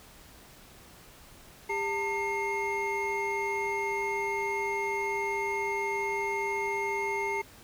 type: tone cluster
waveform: triangle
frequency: 400.2 / 901 / 2137 Hz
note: G4 / A5 / C7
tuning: +36 / +41 / +36 cents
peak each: -31 dBFS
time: 1.69-7.42 s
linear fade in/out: 10 ms
effects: pink hiss -53 dBFS RMS until 7.63 s